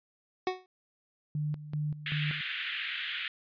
25% pulse tone with exponential decay, 370 Hz, F#4, in tune, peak -21 dBFS, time 0.47-0.66 s, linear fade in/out 1 ms, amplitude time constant 40 ms
sine tone with tremolo, 150 Hz, D3, 37 cents sharp, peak -29 dBFS, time 1.35-2.41 s, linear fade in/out 2 ms, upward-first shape square, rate 2.6 Hz, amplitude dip 75%
white band-pass noise, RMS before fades -36 dBFS, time 2.06-3.28 s, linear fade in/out 2 ms, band 1500 to 3400 Hz, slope 48 dB/octave
effects resampled to 11025 Hz

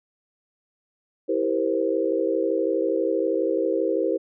sine chord, C dominant seventh, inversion first, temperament just, 327 / 392.4 / 470.9 / 523.3 Hz, E4 / G4 / Bb4 / C5, -14 / +2 / +18 / 0 cents, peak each -26 dBFS, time 1.28-4.18 s, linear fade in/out 20 ms, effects none

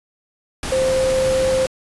sine tone in noise, 523.3 Hz, C5, in tune, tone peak -15 dBFS, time 0.72-1.66 s, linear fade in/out 2 ms, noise pink, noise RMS -26 dBFS, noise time 0.63-1.67 s, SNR +8 dB, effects resampled to 24000 Hz

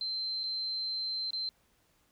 sine tone with dropouts, 4110 Hz, C8, 32 cents flat, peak -32 dBFS, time 0.01-1.49 s, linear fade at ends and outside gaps 1 ms, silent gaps 0.434-0.438 / 1.306-1.332 s, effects pink hiss -70 dBFS RMS until 2.11 s

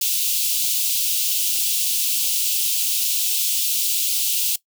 white high-pass noise, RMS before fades -21 dBFS, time 0.01-4.56 s, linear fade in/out 5 ms, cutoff 2700 Hz, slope 48 dB/octave, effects noise-tail reverb RT60 0.1 s tail -19 dB re dry

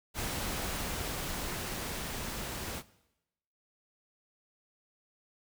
pink noise with level ramp, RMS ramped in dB -35 to -39 dBFS, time 0.14-2.83 s, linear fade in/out 50 ms, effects noise-tail reverb RT60 0.9 s tail -19 dB re dry

